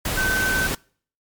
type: tone in noise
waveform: sine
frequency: 1531 Hz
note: G6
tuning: 41 cents flat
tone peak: -20 dBFS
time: 0.17-0.67 s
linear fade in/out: 5 ms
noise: pink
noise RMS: -25 dBFS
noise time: 0.05-0.75 s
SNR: +2 dB
effects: noise-tail reverb RT60 0.5 s tail -26 dB re dry + MP3 96 kbps